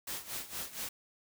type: noise with tremolo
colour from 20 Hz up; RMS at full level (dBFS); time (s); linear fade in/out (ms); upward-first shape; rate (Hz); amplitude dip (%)
white; -38; 0.07-0.89; 5; sine; 4.3; 80
effects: none